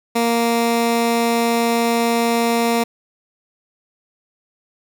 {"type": "tone", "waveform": "15% pulse", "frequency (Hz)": 233.1, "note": "A#3", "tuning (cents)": 0, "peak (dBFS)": -9, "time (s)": [0.15, 2.84], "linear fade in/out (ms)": 10, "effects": []}